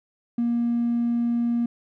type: tone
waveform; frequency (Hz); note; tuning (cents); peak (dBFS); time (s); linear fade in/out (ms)
triangle; 236.4; A#3; +24; -17; 0.38-1.66; 5
effects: tanh soft clip ceiling -17 dBFS